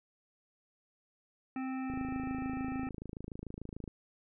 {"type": "harmonic tone", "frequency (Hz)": 261.6, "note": "C4", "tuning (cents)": 0, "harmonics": [1, 3, 5, 7, 9, 10], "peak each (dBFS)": [-35, -45, -49, -52, -54, -55], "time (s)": [1.56, 2.89], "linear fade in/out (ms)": 2}
{"type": "click train", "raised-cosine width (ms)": 3, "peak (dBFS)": -29, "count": 54, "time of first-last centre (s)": [1.9, 3.878], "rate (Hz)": 26.8}
{"effects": []}